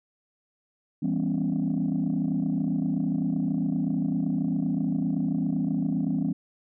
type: chord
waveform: sine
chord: C# half-diminished seventh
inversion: first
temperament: just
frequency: 166.31 / 199.57 / 249.5 / 277.2 Hz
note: E3 / G3 / B3 / C#4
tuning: +16 / +31 / +18 / 0 cents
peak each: -28 dBFS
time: 1.02-6.33 s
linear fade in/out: 10 ms
effects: tanh soft clip ceiling -18 dBFS